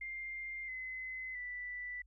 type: tone with pitch steps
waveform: sine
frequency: 2105 / 2039 / 1975.4 Hz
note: C7 / C7 / B6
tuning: +10 / -45 / 0 cents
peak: -40 dBFS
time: 0.01-2.02 s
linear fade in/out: 5 ms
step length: 670 ms
effects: added 50 Hz sine -61 dBFS peak until 2.06 s